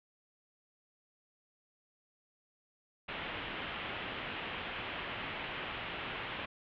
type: low-pass noise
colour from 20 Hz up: white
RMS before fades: -41 dBFS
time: 3.08-6.46 s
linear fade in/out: 10 ms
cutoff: 3200 Hz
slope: 48 dB/octave
effects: none